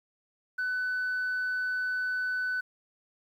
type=tone; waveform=sine; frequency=1500 Hz; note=F#6; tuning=23 cents sharp; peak=-26 dBFS; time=0.58-2.61 s; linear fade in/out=10 ms; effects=tanh soft clip ceiling -26 dBFS + 10-bit